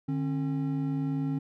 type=tone pair together; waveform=triangle; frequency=150 / 271 Hz; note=D3 / C#4; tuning=+37 / -39 cents; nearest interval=minor seventh; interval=1024 cents; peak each=-28 dBFS; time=0.08-1.39 s; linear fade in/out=10 ms; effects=none